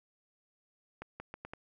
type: accelerating click train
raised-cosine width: 0.5 ms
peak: -27 dBFS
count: 5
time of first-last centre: 1.02-1.535 s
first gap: 180 ms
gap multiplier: 0.78
effects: none